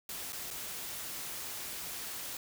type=noise with dropouts; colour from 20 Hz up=white; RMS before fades=-41 dBFS; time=0.09-2.37 s; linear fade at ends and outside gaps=2 ms; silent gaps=0.323-0.329 / 0.505-0.51 s; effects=none